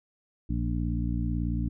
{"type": "harmonic tone with a mistuned harmonic", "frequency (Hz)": 58.2, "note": "A#1", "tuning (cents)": -2, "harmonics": [1, 2, 3, 4, 5], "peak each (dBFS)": [-29, -32, -34, -35, -36], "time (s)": [0.49, 1.69], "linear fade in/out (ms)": 10, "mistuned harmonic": 5, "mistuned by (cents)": 19, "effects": []}